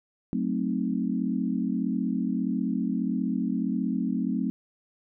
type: chord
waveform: sine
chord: F# diminished seventh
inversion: none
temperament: equal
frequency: 185 / 220 / 261.6 / 311.1 Hz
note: F#3 / A3 / C4 / Eb4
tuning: 0 / 0 / 0 / 0 cents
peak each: -30 / -29 / -29 / -35 dBFS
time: 0.33-4.5 s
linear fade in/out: 0 ms
effects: none